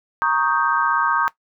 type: chord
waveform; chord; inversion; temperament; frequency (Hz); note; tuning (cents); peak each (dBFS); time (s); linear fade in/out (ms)
sine; Eb dominant seventh; second; equal; 932.3 / 1108.7 / 1244.5 / 1568; Bb5 / Db6 / Eb6 / G6; 0 / 0 / 0 / 0; -22; 0.22-1.28; 0
effects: noise-tail reverb RT60 0.1 s tail -17 dB re dry